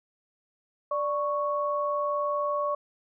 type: tone pair together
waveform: sine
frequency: 587.3 / 1108.7 Hz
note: D5 / C#6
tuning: 0 / 0 cents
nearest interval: major seventh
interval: 1100 cents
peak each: -28 dBFS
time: 0.91-2.75 s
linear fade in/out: 5 ms
effects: none